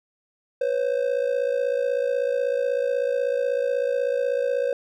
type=ring-modulated tone; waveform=triangle; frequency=520 Hz; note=C5; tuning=11 cents flat; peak=-16 dBFS; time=0.61-4.73 s; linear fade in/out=2 ms; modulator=28.1 Hz; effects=none